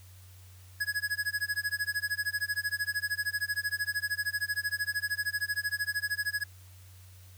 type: tone with tremolo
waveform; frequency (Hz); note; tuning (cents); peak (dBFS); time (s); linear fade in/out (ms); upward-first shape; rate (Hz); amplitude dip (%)
square; 1677; G#6; +16; -27; 0.8-6.44; 10; sine; 13; 100
effects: added 92 Hz sine -50 dBFS peak until 7.37 s + white hiss -59 dBFS RMS until 7.37 s